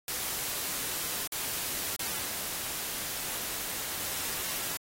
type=noise with dropouts; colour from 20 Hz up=white; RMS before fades=-34 dBFS; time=0.08-4.77 s; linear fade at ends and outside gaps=1 ms; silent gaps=1.274-1.321 / 1.963-1.993 s; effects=AAC 48 kbps